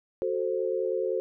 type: chord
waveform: sine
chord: F# diminished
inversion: none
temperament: equal with one note detuned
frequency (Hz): 370 / 440 / 525.7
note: F#4 / A4 / C5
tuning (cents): 0 / 0 / +8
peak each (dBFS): -30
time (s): 0.22-1.2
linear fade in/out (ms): 0
effects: none